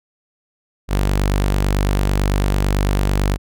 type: tone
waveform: sawtooth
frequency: 49 Hz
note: G1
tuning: in tune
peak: -11 dBFS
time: 0.88-3.38 s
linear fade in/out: 50 ms
effects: none